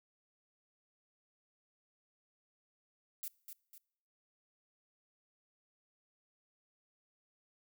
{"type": "noise with echo", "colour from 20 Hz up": "violet", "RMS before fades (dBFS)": -42, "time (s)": [3.23, 3.28], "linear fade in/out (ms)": 0, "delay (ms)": 250, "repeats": 2, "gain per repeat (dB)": -7, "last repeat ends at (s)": 3.78, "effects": ["noise-tail reverb RT60 0.7 s tail -24 dB re dry"]}